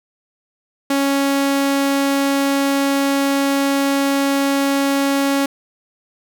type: tone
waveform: sawtooth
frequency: 277.2 Hz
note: C#4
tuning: in tune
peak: -11 dBFS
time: 0.9-5.46 s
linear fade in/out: 5 ms
effects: none